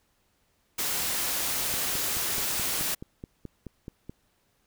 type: noise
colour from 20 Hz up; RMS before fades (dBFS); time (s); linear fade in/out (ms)
white; -29; 0.78-2.95; 10
type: click train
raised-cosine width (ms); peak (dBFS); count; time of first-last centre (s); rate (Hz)
3; -25; 12; 1.74-4.095; 4.67
effects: pink hiss -70 dBFS RMS until 4.66 s